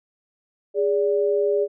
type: tone pair together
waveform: sine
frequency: 411.1 / 579 Hz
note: G#4 / D5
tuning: -18 / -25 cents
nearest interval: tritone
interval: 593 cents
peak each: -19 / -23 dBFS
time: 0.74-1.68 s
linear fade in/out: 50 ms
effects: none